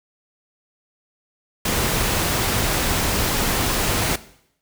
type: noise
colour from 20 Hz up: pink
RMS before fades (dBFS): -21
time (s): 1.65-4.16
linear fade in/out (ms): 5
effects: noise-tail reverb RT60 0.7 s tail -17 dB re dry